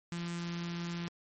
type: tone with notch filter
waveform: sawtooth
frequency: 171.6 Hz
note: F3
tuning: 30 cents flat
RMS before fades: -38 dBFS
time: 0.12-1.08 s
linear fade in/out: 0 ms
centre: 580 Hz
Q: 0.62
effects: MP3 32 kbps